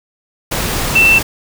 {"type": "tone in noise", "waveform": "sine", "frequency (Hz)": 2675, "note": "E7", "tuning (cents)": 25, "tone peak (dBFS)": -6, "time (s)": [0.95, 1.19], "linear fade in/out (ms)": 10, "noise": "pink", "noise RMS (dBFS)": -18, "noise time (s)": [0.51, 1.23], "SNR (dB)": 9, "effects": []}